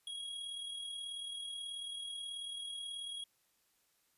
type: tone with amplitude modulation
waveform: square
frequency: 3304 Hz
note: G#7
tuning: 10 cents flat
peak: -40 dBFS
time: 0.07-3.24 s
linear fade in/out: 2 ms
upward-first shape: sine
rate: 38.4 Hz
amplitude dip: 40%
effects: white hiss -75 dBFS RMS until 4.17 s + resampled to 32000 Hz